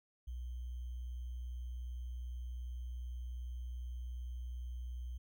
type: tone with sample-and-hold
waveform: sine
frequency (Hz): 61.3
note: B1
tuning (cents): -12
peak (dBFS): -40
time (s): 0.27-5.18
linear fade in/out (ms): 10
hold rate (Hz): 3150
effects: none